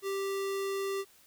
square tone, 392 Hz, G4, in tune, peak -32 dBFS, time 0.02-1.05 s, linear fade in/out 50 ms, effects white hiss -61 dBFS RMS until 1.26 s

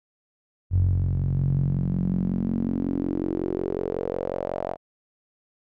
sawtooth tone with band-pass filter sweep, 45.47 Hz, F#1, 29 cents flat, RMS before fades -25 dBFS, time 0.7-4.77 s, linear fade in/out 50 ms, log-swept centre 91 to 670 Hz, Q 4.7, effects none

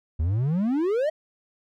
triangle exponential sweep, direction up, 73.42 to 647 Hz, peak -19 dBFS, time 0.19-1.1 s, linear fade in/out 10 ms, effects none

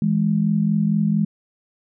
sine tone pair together, 163.34 / 207.7 Hz, E3 / G#3, -16 / 0 cents, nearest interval major third, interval 416 cents, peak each -20 / -18 dBFS, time 0.02-1.25 s, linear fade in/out 2 ms, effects none

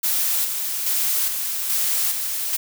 blue noise with tremolo, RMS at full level -21 dBFS, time 0.03-2.57 s, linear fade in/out 10 ms, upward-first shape square, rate 1.2 Hz, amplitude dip 40%, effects none

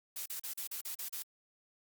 blue noise bursts, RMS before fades -40 dBFS, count 8, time 0.16-1.225 s, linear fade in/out 5 ms, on 99 ms, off 39 ms, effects Opus 48 kbps

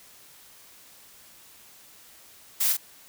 blue noise with echo, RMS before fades -24 dBFS, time 2.6-2.73 s, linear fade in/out 10 ms, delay 41 ms, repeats 1, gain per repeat -4 dB, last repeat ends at 2.771 s, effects white hiss -52 dBFS RMS until 3.08 s

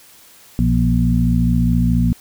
harmonic tone with a mistuned harmonic, 59.5 Hz, A#1, 36 cents sharp, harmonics 1 / 2 / 3 / 4, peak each -18 / -18 / -18 / -18 dBFS, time 0.59-2.13 s, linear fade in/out 0 ms, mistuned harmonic 3, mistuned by -51 cents, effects white hiss -46 dBFS RMS until 2.2 s

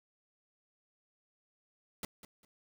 pink noise with echo, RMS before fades -39 dBFS, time 2.03-2.05 s, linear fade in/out 2 ms, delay 200 ms, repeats 2, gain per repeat -13 dB, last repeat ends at 2.45 s, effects none

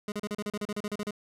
25% pulse tone bursts, 207.7 Hz, G#3, in tune, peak -27 dBFS, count 14, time 0.08-1.108 s, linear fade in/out 2 ms, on 40 ms, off 36 ms, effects low-pass 12000 Hz 12 dB/octave

